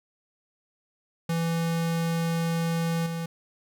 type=tone with level steps; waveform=square; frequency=166.3 Hz; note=E3; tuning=16 cents sharp; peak=-25 / -30 dBFS; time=1.29-3.26 s; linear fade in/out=5 ms; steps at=3.06 s; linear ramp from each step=5 ms; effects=none